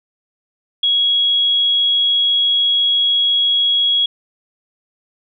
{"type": "tone", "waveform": "sine", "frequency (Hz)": 3322, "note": "G#7", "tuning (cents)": 0, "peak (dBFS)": -12, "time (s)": [0.83, 4.06], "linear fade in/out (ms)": 5, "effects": []}